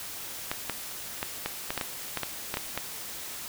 clicks, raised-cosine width 0.3 ms, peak -13 dBFS, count 12, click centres 0.515 / 0.697 / 1.229 / 1.46 / 1.705 / 1.777 / 1.812 / 2.173 / 2.233 / 2.541 / 2.571 / 2.776 s, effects white hiss -39 dBFS RMS until 3.48 s

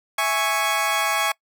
20% pulse chord, C# minor, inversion first, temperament equal, 659.3 / 830.6 / 1108.7 Hz, E5 / G#5 / C#6, 0 / 0 / 0 cents, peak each -22 / -19 / -18 dBFS, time 0.18-1.32 s, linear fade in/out 5 ms, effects noise-tail reverb RT60 0.1 s tail -24 dB re dry

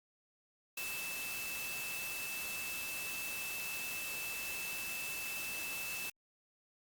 sine tone in noise, 2637 Hz, E7, in tune, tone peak -41 dBFS, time 0.77-6.1 s, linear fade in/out 5 ms, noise white, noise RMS -43 dBFS, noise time 0.77-6.1 s, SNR -1 dB, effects Opus 48 kbps

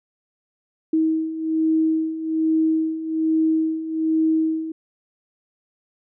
sine beating tone pair, 317.8 / 319 Hz, D#4 / D#4, +37 / +43 cents, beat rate 1.2 Hz, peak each -24 / -19 dBFS, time 0.93-4.72 s, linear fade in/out 5 ms, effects none

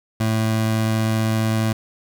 25% pulse tone, 110.6 Hz, A2, 9 cents sharp, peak -14 dBFS, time 0.2-1.73 s, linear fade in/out 5 ms, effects none

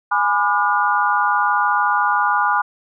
sine chord, G# diminished seventh, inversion none, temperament just, 830.6 / 996.7 / 1196.1 / 1435.3 Hz, G#5 / B5 / D6 / F6, 0 / +16 / +31 / +47 cents, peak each -20 dBFS, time 0.11-2.62 s, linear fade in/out 10 ms, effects none

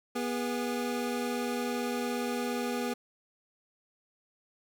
25% pulse tone pair together, 243.4 / 409.4 Hz, B3 / G#4, -25 / -25 cents, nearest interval major sixth, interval 900 cents, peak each -28 / -32 dBFS, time 0.15-2.94 s, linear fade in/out 10 ms, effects none

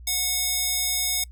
square tone with high-pass filter, 730 Hz, F#5, 24 cents flat, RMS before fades -25 dBFS, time 0.07-1.24 s, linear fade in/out 5 ms, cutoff 4500 Hz, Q 0.73, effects noise-tail reverb RT60 0.1 s tail -25 dB re dry + added 60 Hz sine -40 dBFS peak until 1.31 s

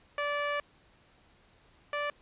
15% pulse tone pair in turn, 581 / 584.3 Hz, D5 / D5, -19 / -9 cents, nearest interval unison, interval 10 cents, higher second, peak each -23 / -24 dBFS, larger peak first, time 0.18-0.6 / 1.93-2.1 s, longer first, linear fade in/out 2 ms, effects pink hiss -63 dBFS RMS until 2.21 s + resampled to 8000 Hz

